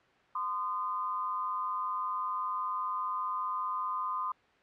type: tone pair together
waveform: sine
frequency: 1030 / 1224.9 Hz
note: C6 / D#6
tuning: -28 / -27 cents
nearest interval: minor third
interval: 301 cents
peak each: -33 / -34 dBFS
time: 0.35-4.32 s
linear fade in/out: 5 ms
effects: white hiss -63 dBFS RMS until 4.62 s + low-pass 2000 Hz 12 dB/octave